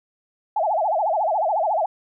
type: tone with vibrato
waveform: sine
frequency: 740 Hz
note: F#5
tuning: in tune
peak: -18 dBFS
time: 0.56-1.86 s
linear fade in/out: 5 ms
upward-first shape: sine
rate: 14 Hz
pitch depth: 290 cents each way
effects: none